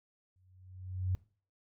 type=tone with exponential growth; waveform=sine; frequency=92.5 Hz; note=F#2; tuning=in tune; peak=-27 dBFS; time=0.36-1.15 s; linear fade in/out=0 ms; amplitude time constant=170 ms; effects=noise-tail reverb RT60 0.4 s tail -20 dB re dry